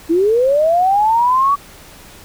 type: linear sweep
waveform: sine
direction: up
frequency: 316 to 1148 Hz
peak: -10 dBFS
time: 0.09-1.56 s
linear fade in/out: 20 ms
effects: pink hiss -40 dBFS RMS until 2.24 s